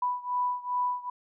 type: beating tone pair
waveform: sine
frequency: 987.8 / 990.3 Hz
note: B5 / B5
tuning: 0 / +4 cents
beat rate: 2.5 Hz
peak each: -29 / -31 dBFS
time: 0.02-1.1 s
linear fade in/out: 5 ms
effects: none